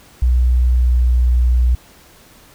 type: tone with pitch glide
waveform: sine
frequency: 61.74 to 61.14 Hz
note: B1 to B1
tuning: 0 to -17 cents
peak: -10 dBFS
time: 0.22-1.75 s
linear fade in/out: 5 ms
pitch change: -17 cents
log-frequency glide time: 0.74-1.03 s
effects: pink hiss -46 dBFS RMS until 2.54 s